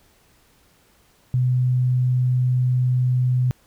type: tone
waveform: sine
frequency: 126.1 Hz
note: B2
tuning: 36 cents sharp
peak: -16 dBFS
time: 1.34-3.51 s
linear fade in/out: 0 ms
effects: pink hiss -58 dBFS RMS until 3.66 s